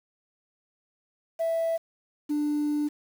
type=tone pair in turn; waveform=sine; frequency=659.3 / 296.1 Hz; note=E5 / D4; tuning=0 / +14 cents; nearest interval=octave + major second; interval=1386 cents; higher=first; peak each=-22 dBFS; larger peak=neither; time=1.39-1.78 / 2.29-2.89 s; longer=second; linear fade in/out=20 ms; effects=tanh soft clip ceiling -22 dBFS + 8-bit